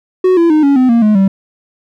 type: tone with pitch steps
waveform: triangle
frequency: 370 / 337.3 / 307.6 / 280.4 / 255.7 / 233.1 / 212.5 / 193.75 Hz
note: F#4 / E4 / D#4 / C#4 / C4 / A#3 / G#3 / G3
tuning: 0 / +40 / -20 / +20 / -40 / 0 / +40 / -20 cents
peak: -4 dBFS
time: 0.24-1.28 s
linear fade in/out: 5 ms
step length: 130 ms
effects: none